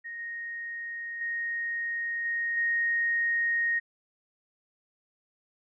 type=tone with level steps; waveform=sine; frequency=1864.7 Hz; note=A#6; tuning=in tune; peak=-36 / -34 / -29 / -27 / -24 dBFS; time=0.04-3.8 s; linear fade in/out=20 ms; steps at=0.19 / 1.21 / 2.25 / 2.57 s; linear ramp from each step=2 ms; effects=none